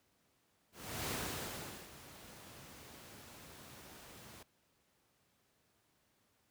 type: noise with ADSR envelope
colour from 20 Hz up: pink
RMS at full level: -38 dBFS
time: 0.72-4.43 s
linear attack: 360 ms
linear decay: 800 ms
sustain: -16 dB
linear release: 5 ms
effects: pink hiss -75 dBFS RMS until 6.5 s + high-pass 80 Hz 12 dB/octave